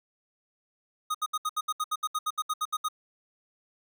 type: tone bursts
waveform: square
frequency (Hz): 1244.5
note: D#6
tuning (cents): 0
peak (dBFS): -27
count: 16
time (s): 1.1-2.886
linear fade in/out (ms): 10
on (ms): 46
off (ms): 70
effects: none